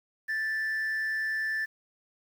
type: tone with frequency modulation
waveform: sine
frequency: 1760 Hz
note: A6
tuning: in tune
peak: -25 dBFS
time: 0.28-1.66 s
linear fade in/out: 20 ms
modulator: 150 Hz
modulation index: 0.26
effects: tanh soft clip ceiling -27 dBFS + 9-bit